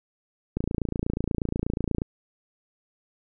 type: click train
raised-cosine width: 3 ms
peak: -13 dBFS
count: 42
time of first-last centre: 0.57-2.019 s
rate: 28.3 Hz
effects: none